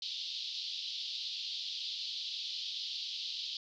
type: band-pass noise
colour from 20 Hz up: pink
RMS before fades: -40 dBFS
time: 0.02-3.57 s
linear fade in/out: 2 ms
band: 3200 to 4800 Hz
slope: 48 dB/octave
effects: none